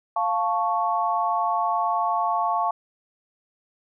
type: chord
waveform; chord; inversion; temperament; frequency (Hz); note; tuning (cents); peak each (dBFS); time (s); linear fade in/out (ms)
sine; F augmented; none; equal; 698.5 / 880 / 1108.7; F5 / A5 / C#6; 0 / 0 / 0; -25; 0.16-2.71; 5
effects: none